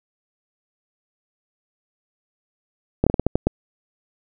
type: slowing click train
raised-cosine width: 2 ms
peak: -3 dBFS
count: 8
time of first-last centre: 3.04-3.47 s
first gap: 26 ms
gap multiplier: 1.28
effects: none